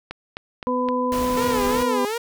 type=click train; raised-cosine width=0.3 ms; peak=-15 dBFS; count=4; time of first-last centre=0.11-0.887 s; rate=3.86 Hz
type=harmonic tone; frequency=250.6 Hz; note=B3; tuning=25 cents sharp; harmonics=1 / 2 / 4; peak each=-24 / -24 / -24 dBFS; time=0.67-2.05 s; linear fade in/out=0 ms
type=noise; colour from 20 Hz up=pink; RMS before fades=-31 dBFS; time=1.12-1.83 s; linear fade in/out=0 ms
type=tone with vibrato; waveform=sawtooth; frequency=438.7 Hz; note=A4; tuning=5 cents flat; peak=-20 dBFS; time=1.37-2.18 s; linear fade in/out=5 ms; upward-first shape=sine; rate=2.7 Hz; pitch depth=160 cents each way
effects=none